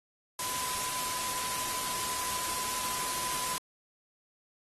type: tone in noise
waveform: sine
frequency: 1006 Hz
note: B5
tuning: 32 cents sharp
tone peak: -38 dBFS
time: 0.39-3.58 s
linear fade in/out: 2 ms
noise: white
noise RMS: -34 dBFS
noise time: 0.39-3.58 s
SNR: -7 dB
effects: AAC 32 kbps